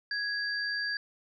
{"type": "tone pair together", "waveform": "sine", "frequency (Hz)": [1661.2, 4699], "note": ["G#6", "D8"], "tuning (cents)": [0, 0], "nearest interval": "octave + tritone", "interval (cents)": 1800, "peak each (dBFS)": [-31, -35], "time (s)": [0.11, 0.97], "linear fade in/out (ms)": 2, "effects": []}